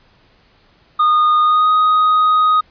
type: tone with pitch glide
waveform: triangle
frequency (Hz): 1227 to 1249.9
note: D#6 to D#6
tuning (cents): -25 to +7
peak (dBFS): -8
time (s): 0.99-2.61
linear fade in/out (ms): 10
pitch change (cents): +32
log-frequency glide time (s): 1.42-1.7
effects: pink hiss -53 dBFS RMS until 2.7 s + resampled to 11025 Hz